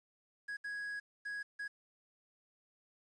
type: tone bursts at uneven times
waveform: triangle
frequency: 1661.2 Hz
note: G#6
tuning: in tune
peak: -37 dBFS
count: 4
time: 0.48-0.57 / 0.64-1 / 1.25-1.43 / 1.59-1.68 s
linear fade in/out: 10 ms
effects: resampled to 22050 Hz + 11-bit